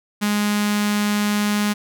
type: tone with notch filter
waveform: sawtooth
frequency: 207.7 Hz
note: G#3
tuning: in tune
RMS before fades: -20 dBFS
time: 0.21-1.74 s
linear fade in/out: 20 ms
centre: 500 Hz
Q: 0.66
effects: none